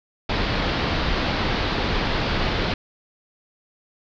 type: low-pass noise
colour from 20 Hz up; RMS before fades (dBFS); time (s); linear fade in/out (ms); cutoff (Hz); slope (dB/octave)
pink; -23; 0.29-2.74; 5; 4700; 48
effects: none